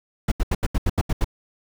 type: noise bursts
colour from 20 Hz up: brown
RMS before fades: -19 dBFS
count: 9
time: 0.28-1.245 s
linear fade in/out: 5 ms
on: 37 ms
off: 79 ms
effects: none

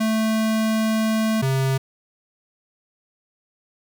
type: tone pair in turn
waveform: square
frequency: 220 / 133.59 Hz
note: A3 / C3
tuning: 0 / +36 cents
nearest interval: major sixth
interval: 864 cents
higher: first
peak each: -19 dBFS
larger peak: neither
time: 0-1.42 / 1.42-1.78 s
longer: first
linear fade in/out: 10 ms
effects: none

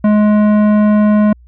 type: tone with tanh clipping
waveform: triangle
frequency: 210.4 Hz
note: G#3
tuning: 23 cents sharp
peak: -9 dBFS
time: 0.04-1.33 s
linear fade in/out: 5 ms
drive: 18 dB
effects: added 60 Hz sine -39 dBFS peak until 1.47 s

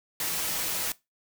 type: noise with comb filter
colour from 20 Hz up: white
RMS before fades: -30 dBFS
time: 0.2-0.92 s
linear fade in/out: 2 ms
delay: 6.2 ms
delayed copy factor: +0.5
effects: noise-tail reverb RT60 0.2 s tail -19 dB re dry

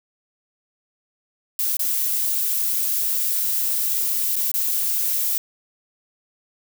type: noise with dropouts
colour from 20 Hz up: violet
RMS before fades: -22 dBFS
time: 1.59-5.38 s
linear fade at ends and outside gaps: 1 ms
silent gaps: 1.769-1.793 / 4.357-4.364 / 4.516-4.54 s
effects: none

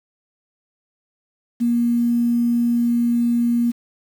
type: tone with quantisation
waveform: sine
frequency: 237.1 Hz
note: A#3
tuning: 30 cents sharp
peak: -15 dBFS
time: 1.6-3.72 s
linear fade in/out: 20 ms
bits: 7
effects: none

